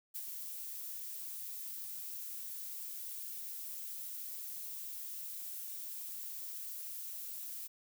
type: noise with ADSR envelope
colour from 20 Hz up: violet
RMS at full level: -41 dBFS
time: 0.14-7.68 s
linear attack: 20 ms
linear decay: 47 ms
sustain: -3 dB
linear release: 18 ms
effects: none